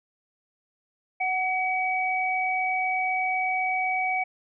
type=tone pair together; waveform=sine; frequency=744.3 / 2272 Hz; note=F#5 / C#7; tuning=+10 / +42 cents; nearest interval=octave + perfect fifth; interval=1932 cents; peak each=-26 dBFS; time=1.2-4.24 s; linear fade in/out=10 ms; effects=none